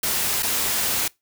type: noise with dropouts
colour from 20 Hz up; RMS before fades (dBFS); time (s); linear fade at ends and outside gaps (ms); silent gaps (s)
white; -23; 0.03-1.08; 5; 0.425-0.429
effects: noise-tail reverb RT60 0.2 s tail -23 dB re dry